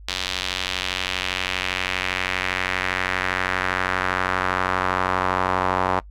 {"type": "tone with band-pass filter sweep", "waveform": "sawtooth", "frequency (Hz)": 92.5, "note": "F#2", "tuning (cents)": 0, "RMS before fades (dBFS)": -24, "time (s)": [0.08, 6], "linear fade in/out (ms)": 5, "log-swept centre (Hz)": [3800, 960], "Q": 1.8, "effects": ["noise-tail reverb RT60 0.1 s tail -21 dB re dry", "added 50 Hz sine -39 dBFS peak until 6.1 s"]}